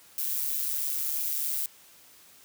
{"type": "noise with amplitude modulation", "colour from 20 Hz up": "violet", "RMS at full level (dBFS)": -27, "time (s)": [0.18, 1.66], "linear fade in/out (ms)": 2, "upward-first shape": "sine", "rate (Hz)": 143, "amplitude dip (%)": 65, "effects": ["white hiss -55 dBFS RMS until 2.44 s", "high-pass 60 Hz 12 dB/octave"]}